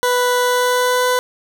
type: tone with pitch glide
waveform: 20% pulse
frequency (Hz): 493.9 to 500.2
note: B4 to B4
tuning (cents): 0 to +22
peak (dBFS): -9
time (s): 0.03-1.19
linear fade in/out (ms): 0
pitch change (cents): +22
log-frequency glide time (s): 0.41-1.07
effects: none